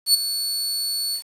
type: tone with ADSR envelope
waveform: sawtooth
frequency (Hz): 4435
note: C#8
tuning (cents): 0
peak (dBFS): -8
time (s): 0.06-1.23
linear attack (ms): 81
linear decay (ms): 14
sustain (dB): -12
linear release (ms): 88
effects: resampled to 32000 Hz + 7-bit